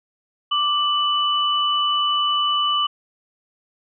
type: tone pair together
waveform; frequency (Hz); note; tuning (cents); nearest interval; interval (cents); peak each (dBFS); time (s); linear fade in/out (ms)
sine; 1174.7 / 2980; D6 / F#7; 0 / +12; octave + major third; 1612; -20; 0.51-2.87; 10
effects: none